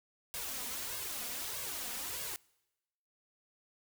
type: noise with flanger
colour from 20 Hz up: white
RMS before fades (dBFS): -40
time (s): 0.34-2.36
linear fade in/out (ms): 0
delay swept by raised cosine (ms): 1.8 to 4.2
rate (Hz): 1.6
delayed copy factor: +0.7
effects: noise-tail reverb RT60 1.0 s tail -25 dB re dry